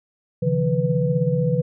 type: tone cluster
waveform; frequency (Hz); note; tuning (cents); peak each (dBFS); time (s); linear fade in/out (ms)
sine; 135.6 / 154.3 / 170.5 / 494.4; C#3 / D#3 / F3 / B4; -38 / -14 / -41 / +2; -23; 0.42-1.62; 10
effects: none